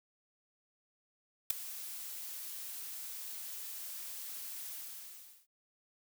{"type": "noise with ADSR envelope", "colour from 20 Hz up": "blue", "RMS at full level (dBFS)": -25, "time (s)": [1.5, 5.47], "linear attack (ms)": 4, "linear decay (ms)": 8, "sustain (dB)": -19, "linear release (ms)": 750, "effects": []}